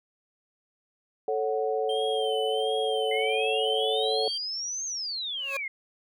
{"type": "chord", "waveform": "sine", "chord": "F# minor", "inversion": "first", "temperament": "equal", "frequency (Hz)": [440, 554.4, 740], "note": ["A4", "C#5", "F#5"], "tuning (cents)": [0, 0, 0], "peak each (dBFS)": [-27, -31, -31], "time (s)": [1.28, 4.28], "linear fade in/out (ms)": 2}
{"type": "tone with vibrato", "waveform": "triangle", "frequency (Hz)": 3136, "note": "G7", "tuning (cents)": 0, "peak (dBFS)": -31, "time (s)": [1.89, 4.38], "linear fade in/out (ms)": 5, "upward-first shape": "sine", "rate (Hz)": 1.4, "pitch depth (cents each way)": 74}
{"type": "exponential two-way sweep", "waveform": "sine", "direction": "up then down", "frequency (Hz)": [2075, 6500, 2075], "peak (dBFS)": -30, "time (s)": [3.11, 5.68], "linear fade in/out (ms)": 5, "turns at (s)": 4.85}
{"type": "tone with exponential growth", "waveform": "20% pulse", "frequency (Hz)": 550, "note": "C#5", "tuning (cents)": -14, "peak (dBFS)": -24, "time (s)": [5.35, 5.57], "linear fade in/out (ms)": 5, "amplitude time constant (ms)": 47}
{"effects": []}